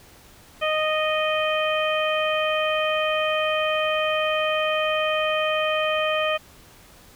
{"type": "harmonic tone", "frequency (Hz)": 620, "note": "D#5", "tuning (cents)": -6, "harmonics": [1, 2, 3, 4, 5], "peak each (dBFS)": [-23, -27, -31, -28, -30], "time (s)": [0.61, 6.38], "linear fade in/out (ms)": 20, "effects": ["pink hiss -50 dBFS RMS until 7.15 s"]}